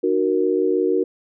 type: chord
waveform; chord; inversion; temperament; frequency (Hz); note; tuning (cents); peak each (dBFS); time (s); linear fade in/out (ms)
sine; D# minor; none; equal with one note detuned; 303.7 / 370 / 466.2; D#4 / F#4 / A#4; -42 / 0 / 0; -23 / -19 / -21; 0.03-1.04; 10
effects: none